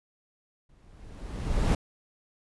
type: noise with exponential growth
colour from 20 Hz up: brown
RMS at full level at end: -20 dBFS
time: 0.69-1.75 s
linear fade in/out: 5 ms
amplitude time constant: 230 ms
effects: resampled to 24000 Hz